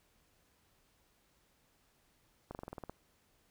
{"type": "slowing click train", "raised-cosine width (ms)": 1, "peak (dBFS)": -29, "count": 9, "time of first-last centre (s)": [2.51, 2.896], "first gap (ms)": 39, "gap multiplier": 1.06, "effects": ["pink hiss -72 dBFS RMS until 3.5 s"]}